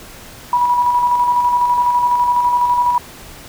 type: tone with tremolo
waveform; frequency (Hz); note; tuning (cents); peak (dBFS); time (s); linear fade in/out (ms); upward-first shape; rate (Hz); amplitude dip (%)
sine; 974; B5; -24; -10; 0.53-2.98; 2; square; 12; 35
effects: pink hiss -37 dBFS RMS until 3.48 s